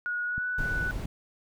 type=tone with pitch glide; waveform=sine; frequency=1451 to 1484.1 Hz; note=F#6 to F#6; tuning=-34 to +5 cents; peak=-28 dBFS; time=0.06-0.91 s; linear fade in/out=0 ms; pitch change=+39 cents; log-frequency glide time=0.25-0.46 s
type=click train; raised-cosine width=5 ms; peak=-25 dBFS; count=4; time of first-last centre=0.38-1.054 s; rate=4.45 Hz
type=noise; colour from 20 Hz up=brown; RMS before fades=-33 dBFS; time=0.58-1.06 s; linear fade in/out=5 ms
effects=none